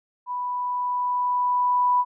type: tone with level ramp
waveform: sine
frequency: 987.8 Hz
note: B5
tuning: in tune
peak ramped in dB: -26 to -16 dBFS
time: 0.26-2.05 s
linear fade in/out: 50 ms
effects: none